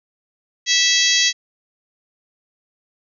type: harmonic tone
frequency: 655 Hz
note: E5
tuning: 11 cents flat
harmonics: 3 / 4 / 5 / 6 / 7 / 8 / 9 / 10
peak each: -21 / -24 / -20 / -21 / -22 / -24 / -23 / -23 dBFS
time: 0.66-1.33 s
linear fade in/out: 50 ms
effects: none